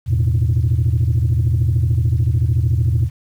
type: chord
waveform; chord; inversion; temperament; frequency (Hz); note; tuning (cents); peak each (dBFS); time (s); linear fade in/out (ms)
sine; E suspended fourth; none; equal; 82.41 / 110 / 123.47; E2 / A2 / B2; 0 / 0 / 0; -16; 0.06-3.1; 50
effects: tanh soft clip ceiling -9 dBFS + 8-bit